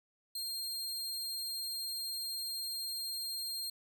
sawtooth tone, 4204 Hz, C8, 7 cents sharp, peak -34 dBFS, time 0.35-3.7 s, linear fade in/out 5 ms, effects none

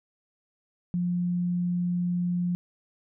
sine tone, 176.6 Hz, F3, 20 cents sharp, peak -24 dBFS, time 0.94-2.55 s, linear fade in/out 0 ms, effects none

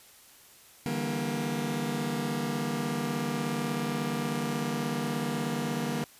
sawtooth chord, E half-diminished seventh, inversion third, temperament just, 148.33 / 164.81 / 197.78 / 237.3 Hz, D3 / E3 / G3 / Bb3, +18 / 0 / +16 / +31 cents, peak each -31 / -34 / -32 / -28 dBFS, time 0.86-6.04 s, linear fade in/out 0 ms, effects white hiss -55 dBFS RMS until 6.19 s + resampled to 32000 Hz

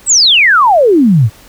sine exponential sweep, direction down, 8372 to 98 Hz, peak -4 dBFS, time 0.06-1.3 s, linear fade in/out 50 ms, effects pink hiss -40 dBFS RMS until 1.48 s

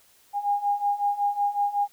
sine beating tone pair, 811 / 816.4 Hz, G#5 / G#5, -41 / -30 cents, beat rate 5.4 Hz, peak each -27 / -24 dBFS, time 0.33-1.88 s, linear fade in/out 50 ms, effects white hiss -59 dBFS RMS until 1.92 s

